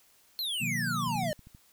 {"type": "exponential sweep", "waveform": "square", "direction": "down", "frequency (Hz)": [4315, 587.3], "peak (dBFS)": -31, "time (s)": [0.39, 1.33], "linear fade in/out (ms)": 0}
{"type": "chord", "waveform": "sine", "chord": "B major seventh", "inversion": "none", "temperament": "equal with one note detuned", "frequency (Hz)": [123.47, 155.56, 180.98, 233.1], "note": ["B2", "D#3", "F#3", "A#3"], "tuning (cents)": [0, 0, -38, 0], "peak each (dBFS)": -37, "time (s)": [0.6, 1.32], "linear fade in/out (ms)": 20}
{"type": "click train", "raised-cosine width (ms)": 5, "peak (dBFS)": -38, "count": 7, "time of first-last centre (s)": [1.08, 1.549], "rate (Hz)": 12.8}
{"effects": ["white hiss -63 dBFS RMS until 1.72 s"]}